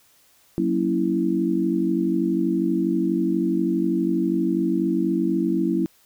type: chord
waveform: sine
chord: F# dominant seventh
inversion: none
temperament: equal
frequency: 185 / 233.1 / 277.2 / 329.6 Hz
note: F#3 / A#3 / C#4 / E4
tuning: 0 / 0 / 0 / 0 cents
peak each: -25 / -27 / -26 / -22 dBFS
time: 0.58-5.86 s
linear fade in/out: 0 ms
effects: white hiss -58 dBFS RMS until 6.05 s